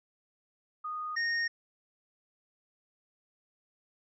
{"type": "tone pair in turn", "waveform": ["sine", "square"], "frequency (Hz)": [1236, 1851.9], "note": ["D#6", "A#6"], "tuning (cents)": [-12, -12], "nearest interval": "perfect fifth", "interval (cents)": 700, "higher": "second", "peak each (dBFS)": [-34, -29], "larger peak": "second", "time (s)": [[0.84, 1.16], [1.16, 1.48]], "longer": "neither", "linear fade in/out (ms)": 10, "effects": ["resampled to 16000 Hz"]}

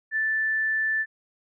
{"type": "tone", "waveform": "sine", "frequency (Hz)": 1760, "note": "A6", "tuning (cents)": 0, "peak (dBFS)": -22, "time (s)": [0.11, 1.06], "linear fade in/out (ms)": 50, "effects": []}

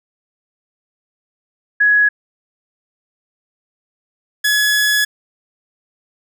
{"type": "tone pair in turn", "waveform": ["sine", "sawtooth"], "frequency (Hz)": [1676, 1694.5], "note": ["G#6", "G#6"], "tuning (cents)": [15, 34], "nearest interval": "unison", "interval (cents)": 19, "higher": "second", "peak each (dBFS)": -9, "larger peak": "neither", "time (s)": [[1.8, 2.09], [4.44, 5.05]], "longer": "second", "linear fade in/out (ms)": 10, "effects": []}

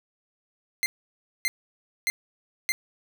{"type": "tone bursts", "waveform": "sawtooth", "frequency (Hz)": 2085, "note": "C7", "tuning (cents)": -7, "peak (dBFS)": -19, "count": 4, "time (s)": [0.83, 2.72], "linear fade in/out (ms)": 0, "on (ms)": 30, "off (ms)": 590, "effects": []}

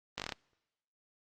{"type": "slowing click train", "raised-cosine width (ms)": 0.2, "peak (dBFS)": -18, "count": 7, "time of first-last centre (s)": [0.18, 0.322], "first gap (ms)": 18, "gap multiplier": 1.11, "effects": ["noise-tail reverb RT60 1.0 s tail -26 dB re dry", "Opus 24 kbps"]}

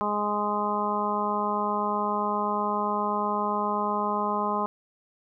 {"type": "harmonic tone", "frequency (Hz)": 207.7, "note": "G#3", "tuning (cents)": 0, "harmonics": [1, 2, 3, 4, 5, 6], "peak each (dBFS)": [-32, -33, -34, -31, -28, -33], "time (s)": [0.01, 4.66], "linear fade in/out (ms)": 0, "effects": []}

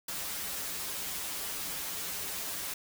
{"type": "noise with comb filter", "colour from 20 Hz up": "white", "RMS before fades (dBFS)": -37, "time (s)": [0.08, 2.74], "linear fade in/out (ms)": 5, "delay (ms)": 8.2, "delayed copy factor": -0.8, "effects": []}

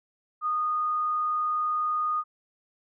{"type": "tone", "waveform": "sine", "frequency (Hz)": 1232, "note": "D#6", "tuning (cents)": -17, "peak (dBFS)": -24, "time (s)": [0.41, 2.24], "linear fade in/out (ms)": 50, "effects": []}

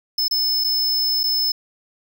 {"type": "tone with dropouts", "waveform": "square", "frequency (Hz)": 5230, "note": "E8", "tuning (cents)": -15, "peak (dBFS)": -18, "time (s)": [0.18, 1.52], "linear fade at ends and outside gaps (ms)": 5, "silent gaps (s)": [[0.282, 0.31], [0.64, 0.644], [1.234, 1.238]], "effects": []}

